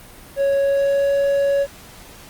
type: tone with pitch glide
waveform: triangle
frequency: 554 to 559.5 Hz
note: C#5 to C#5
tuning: -1 to +16 cents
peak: -13 dBFS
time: 0.36-1.67 s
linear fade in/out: 50 ms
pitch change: +17 cents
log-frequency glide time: 0.58-1.12 s
effects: pink hiss -42 dBFS RMS until 2.29 s + Opus 32 kbps